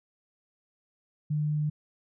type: tone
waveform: sine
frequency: 150.5 Hz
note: D3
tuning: 43 cents sharp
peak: -25 dBFS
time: 1.3-1.7 s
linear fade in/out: 10 ms
effects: none